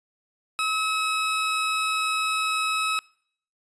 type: tone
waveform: 20% pulse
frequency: 1286 Hz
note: E6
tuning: 43 cents flat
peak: -18 dBFS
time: 0.59-2.99 s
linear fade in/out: 0 ms
effects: noise-tail reverb RT60 0.6 s tail -24 dB re dry + resampled to 22050 Hz